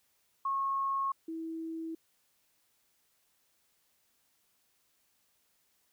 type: tone pair in turn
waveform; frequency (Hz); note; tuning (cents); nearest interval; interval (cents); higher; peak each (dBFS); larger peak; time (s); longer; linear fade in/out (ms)
sine; 1091 / 325.2; C#6 / E4; -28 / -23; octave + major sixth; 2095; first; -29 / -36; first; 0.45-1.12 / 1.28-1.95; neither; 5
effects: white hiss -73 dBFS RMS until 5.92 s